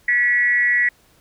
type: tone with frequency modulation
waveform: sine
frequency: 1941 Hz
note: B6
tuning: 31 cents flat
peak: -14 dBFS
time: 0.08-0.89 s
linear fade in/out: 5 ms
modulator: 236 Hz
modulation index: 0.58
effects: pink hiss -56 dBFS RMS until 1.2 s